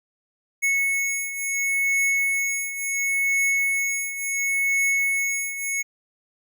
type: beating tone pair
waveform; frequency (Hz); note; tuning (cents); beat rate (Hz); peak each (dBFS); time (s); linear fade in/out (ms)
square; 2200 / 2200.71; C#7 / C#7; -14 / -13; 0.71; -23 / -28; 0.62-5.83; 20
effects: none